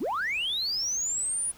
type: linear sweep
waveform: sine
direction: up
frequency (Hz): 164.81 to 9900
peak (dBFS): -25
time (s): 0-1.52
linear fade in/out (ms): 20
effects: tanh soft clip ceiling -24 dBFS + pink hiss -53 dBFS RMS until 1.57 s